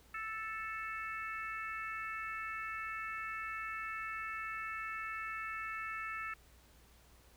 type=harmonic tone; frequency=440 Hz; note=A4; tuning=in tune; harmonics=3 / 4 / 5 / 6; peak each=-42 / -44 / -46 / -48 dBFS; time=0.14-6.34 s; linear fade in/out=5 ms; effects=added 60 Hz sine -63 dBFS peak until 7.36 s + pink hiss -65 dBFS RMS until 7.36 s